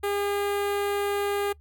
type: tone with notch filter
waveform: sawtooth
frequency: 405.1 Hz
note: G#4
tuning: 43 cents flat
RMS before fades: -27 dBFS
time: 0.03-1.53 s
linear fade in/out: 10 ms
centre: 5500 Hz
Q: 1.1
effects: noise-tail reverb RT60 0.1 s tail -22 dB re dry + added 74 Hz sine -50 dBFS peak until 1.6 s